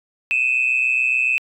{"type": "tone pair together", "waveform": "sine", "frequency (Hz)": [2510, 2637], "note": ["D#7", "E7"], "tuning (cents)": [15, 0], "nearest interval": "minor second", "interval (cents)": 85, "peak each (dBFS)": -18, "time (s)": [0.31, 1.38], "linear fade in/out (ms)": 0, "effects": ["tanh soft clip ceiling -9 dBFS"]}